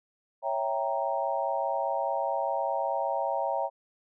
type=chord; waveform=sine; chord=C# diminished seventh; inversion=none; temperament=equal; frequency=554.4 / 659.3 / 784 / 932.3 Hz; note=C#5 / E5 / G5 / Bb5; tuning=0 / 0 / 0 / 0 cents; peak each=-32 dBFS; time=0.42-3.7 s; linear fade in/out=50 ms; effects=none